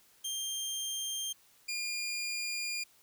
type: tone pair in turn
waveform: 20% pulse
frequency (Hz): 3182 / 2413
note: G7 / D7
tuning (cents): +25 / +46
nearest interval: perfect fourth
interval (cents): 479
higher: first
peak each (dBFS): -29 / -29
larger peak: neither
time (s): 0.24-1.33 / 1.68-2.84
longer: second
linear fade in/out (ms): 10
effects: white hiss -64 dBFS RMS until 3.02 s